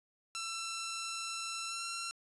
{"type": "tone with pitch glide", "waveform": "10% pulse", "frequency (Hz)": [1342, 1362.3], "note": ["E6", "F6"], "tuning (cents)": [31, -43], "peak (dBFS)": -29, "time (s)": [0.35, 2.11], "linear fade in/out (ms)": 0, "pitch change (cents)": 26, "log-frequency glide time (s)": [1.67, 1.84], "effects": ["resampled to 24000 Hz"]}